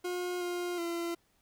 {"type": "tone with pitch steps", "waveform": "40% pulse", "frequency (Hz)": [358, 353.3, 340.4], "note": ["F4", "F4", "F4"], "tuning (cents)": [43, 20, -44], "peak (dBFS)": -32, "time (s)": [0.04, 1.15], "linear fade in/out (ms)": 10, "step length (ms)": 370, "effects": ["pink hiss -71 dBFS RMS until 1.41 s"]}